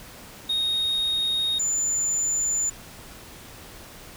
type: tone pair in turn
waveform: sine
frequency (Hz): 3729 / 7039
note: A#7 / A8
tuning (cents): 0 / 0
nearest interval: major seventh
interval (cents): 1100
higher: second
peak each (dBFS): -19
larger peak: neither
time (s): 0.49-1.59 / 1.59-2.7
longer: second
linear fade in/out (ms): 10
effects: tanh soft clip ceiling -21 dBFS + pink hiss -44 dBFS RMS until 4.16 s